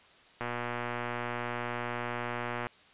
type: click train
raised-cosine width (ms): 0.5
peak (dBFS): -19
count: 272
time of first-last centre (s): 0.41-2.668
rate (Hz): 120
effects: white hiss -58 dBFS RMS until 2.93 s + resampled to 8000 Hz